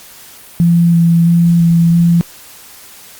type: tone with vibrato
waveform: sine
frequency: 169.3 Hz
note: E3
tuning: 46 cents sharp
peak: -6 dBFS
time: 0.6-2.21 s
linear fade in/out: 0 ms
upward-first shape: square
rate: 1.5 Hz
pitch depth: 11 cents each way
effects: white hiss -37 dBFS RMS until 3.19 s + Opus 48 kbps